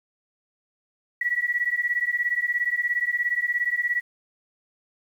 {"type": "beating tone pair", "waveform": "sine", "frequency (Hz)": [1928, 1945], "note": ["B6", "B6"], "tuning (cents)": [-42, -27], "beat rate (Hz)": 17, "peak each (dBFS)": -25, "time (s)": [1.21, 4.01], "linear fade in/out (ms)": 5, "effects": ["9-bit"]}